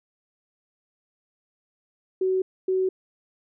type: tone pair in turn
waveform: sine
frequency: 375.4 / 375.4 Hz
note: F#4 / F#4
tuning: +25 / +25 cents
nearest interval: unison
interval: 0 cents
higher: neither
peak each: -20 dBFS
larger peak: neither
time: 2.21-2.42 / 2.68-2.89 s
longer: neither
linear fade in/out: 5 ms
effects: none